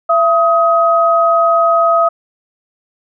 sine tone pair together, 672 / 1262 Hz, E5 / D#6, +33 / +24 cents, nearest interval major seventh, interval 1091 cents, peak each -11 dBFS, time 0.09-2.09 s, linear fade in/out 10 ms, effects none

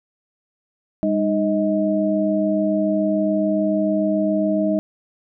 sine tone cluster, 201.2 / 308.2 / 631 Hz, G3 / D#4 / D#5, +45 / -16 / +24 cents, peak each -21 dBFS, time 1.03-4.79 s, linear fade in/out 0 ms, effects none

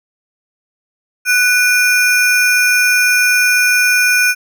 square ring-modulated tone, 1961 Hz, B6, 13 cents flat, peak -7 dBFS, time 1.25-4.35 s, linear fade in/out 50 ms, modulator 474 Hz, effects none

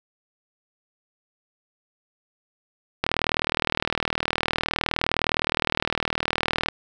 click train, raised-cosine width 0.3 ms, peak -5 dBFS, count 145, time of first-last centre 3.04-6.686 s, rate 39.5 Hz, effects none

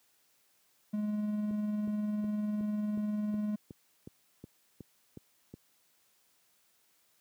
triangle tone with tremolo, 210 Hz, G#3, 19 cents sharp, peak -27 dBFS, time 0.93-3.56 s, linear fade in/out 10 ms, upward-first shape sine, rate 20 Hz, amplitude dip 30%
click train, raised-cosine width 3 ms, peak -31 dBFS, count 12, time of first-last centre 1.51-5.539 s, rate 2.73 Hz
effects white hiss -70 dBFS RMS until 7.2 s + high-pass 100 Hz 12 dB/octave

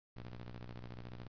sawtooth ring-modulated tone, 61 Hz, B1, 21 cents flat, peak -39 dBFS, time 0.16-1.28 s, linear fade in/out 5 ms, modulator 54.1 Hz, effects resampled to 11025 Hz + 11-bit

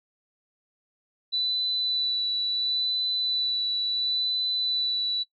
sine tone with vibrato, 3974 Hz, B7, 10 cents sharp, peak -24 dBFS, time 1.32-5.24 s, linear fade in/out 20 ms, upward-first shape sine, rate 0.72 Hz, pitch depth 12 cents each way, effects noise-tail reverb RT60 0.1 s tail -20 dB re dry

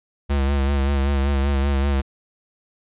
square tone with vibrato, 69.3 Hz, C#2, in tune, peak -18 dBFS, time 0.29-2.02 s, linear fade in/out 20 ms, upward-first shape sine, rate 5.2 Hz, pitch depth 48 cents each way, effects resampled to 8000 Hz

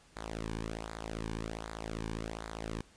sawtooth tone with flanger, 55 Hz, A1, in tune, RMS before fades -40 dBFS, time 0.16-2.81 s, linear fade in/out 0 ms, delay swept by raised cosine 0.34 to 1.54 ms, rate 1.3 Hz, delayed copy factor -0.8, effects pink hiss -62 dBFS RMS until 2.96 s + resampled to 22050 Hz

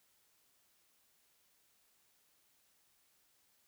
silence, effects white hiss -73 dBFS RMS until 3.67 s

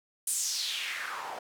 white noise with band-pass filter sweep, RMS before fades -34 dBFS, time 0.27-1.39 s, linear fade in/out 5 ms, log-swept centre 9700 to 680 Hz, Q 3.1, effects none

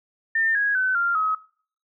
sine tone with pitch steps, 1803 / 1653.4 / 1516.1 / 1390.3 / 1274.9 Hz, A6 / G#6 / F#6 / F6 / D#6, +42 / -8 / +42 / -8 / +42 cents, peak -19 dBFS, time 0.35-1.35 s, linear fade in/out 5 ms, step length 200 ms, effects noise-tail reverb RT60 0.5 s tail -21 dB re dry

